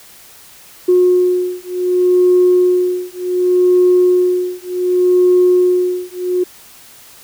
sine beating tone pair, 361.3 / 361.97 Hz, F#4 / F#4, -41 / -38 cents, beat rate 0.67 Hz, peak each -12 dBFS, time 0.88-6.44 s, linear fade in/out 10 ms, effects tanh soft clip ceiling -2 dBFS + white hiss -41 dBFS RMS until 7.23 s

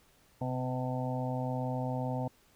harmonic tone with a mistuned harmonic, 127.3 Hz, C3, 47 cents flat, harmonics 1 / 2 / 4 / 5 / 6 / 7, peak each -34 / -37 / -40 / -41 / -42 / -42 dBFS, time 0.41-2.28 s, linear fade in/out 5 ms, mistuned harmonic 1, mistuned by +26 cents, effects pink hiss -65 dBFS RMS until 2.55 s

